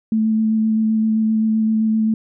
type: tone with vibrato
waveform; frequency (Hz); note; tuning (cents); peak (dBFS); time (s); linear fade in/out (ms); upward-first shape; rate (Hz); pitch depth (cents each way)
sine; 219.5; A3; -4; -14; 0.12-2.14; 2; square; 7.7; 10
effects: none